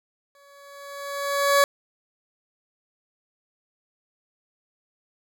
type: tone with exponential growth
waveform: 20% pulse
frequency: 564 Hz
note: C#5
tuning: 30 cents sharp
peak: -9 dBFS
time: 0.35-1.64 s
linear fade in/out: 1 ms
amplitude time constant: 280 ms
effects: none